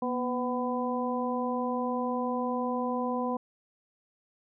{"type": "harmonic tone with a mistuned harmonic", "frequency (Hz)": 250.6, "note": "B3", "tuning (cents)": 25, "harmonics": [1, 2, 3, 4], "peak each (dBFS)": [-31, -33, -36, -34], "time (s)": [0.02, 3.37], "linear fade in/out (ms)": 5, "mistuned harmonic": 1, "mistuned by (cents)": -53, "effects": []}